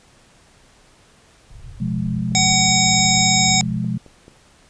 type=low-pass noise; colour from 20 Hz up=pink; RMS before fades=-37 dBFS; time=1.5-3.78 s; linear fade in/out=10 ms; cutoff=140 Hz; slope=96 dB/octave
type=chord; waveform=sine; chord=F diminished; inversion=second; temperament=just; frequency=125.72 / 174.61 / 209.5 Hz; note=Cb3 / F3 / Ab3; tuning=+31 / 0 / +15 cents; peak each=-24 dBFS; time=1.8-3.98 s; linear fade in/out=10 ms
type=click train; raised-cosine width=2 ms; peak=-29 dBFS; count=10; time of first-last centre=2.32-4.281 s; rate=4.59 Hz
type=harmonic tone; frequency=753 Hz; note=F#5; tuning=30 cents sharp; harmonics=1 / 3 / 5 / 7 / 9 / 10; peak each=-21 / -21 / -21 / -21 / -21 / -21 dBFS; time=2.35-3.61 s; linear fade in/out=0 ms
effects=pink hiss -52 dBFS RMS until 4.69 s + resampled to 22050 Hz